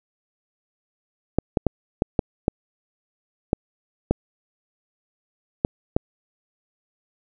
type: clicks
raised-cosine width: 2 ms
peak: -4 dBFS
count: 10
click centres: 1.386 / 1.572 / 1.667 / 2.021 / 2.192 / 2.481 / 3.531 / 4.11 / 5.649 / 5.965 s
effects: none